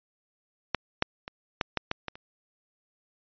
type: clicks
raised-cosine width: 0.3 ms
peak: -8 / -6 / -21 / -9 / -10 / -12 / -17 / -28 dBFS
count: 8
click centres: 0.747 / 1.024 / 1.279 / 1.612 / 1.773 / 1.914 / 2.083 / 2.155 s
effects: resampled to 11025 Hz